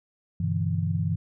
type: chord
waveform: sine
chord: E minor seventh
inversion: first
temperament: equal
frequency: 98 / 123.47 / 146.83 / 164.81 Hz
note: G2 / B2 / D3 / E3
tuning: 0 / 0 / 0 / 0 cents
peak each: -27 / -33 / -32 / -27 dBFS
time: 0.4-1.16 s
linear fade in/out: 5 ms
effects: none